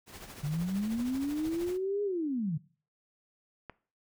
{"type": "noise with tremolo", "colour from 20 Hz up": "pink", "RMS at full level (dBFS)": -44, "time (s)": [0.06, 1.78], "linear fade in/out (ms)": 50, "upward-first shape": "triangle", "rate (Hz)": 13, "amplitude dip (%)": 65}
{"type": "linear two-way sweep", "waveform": "sine", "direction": "up then down", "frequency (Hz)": [140, 415.3, 140], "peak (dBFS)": -29, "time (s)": [0.43, 2.58], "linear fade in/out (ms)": 10, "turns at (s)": 2.03}
{"type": "click", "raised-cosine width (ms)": 0.5, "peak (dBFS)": -27, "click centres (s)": 3.697}
{"effects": ["noise-tail reverb RT60 0.4 s tail -19 dB re dry"]}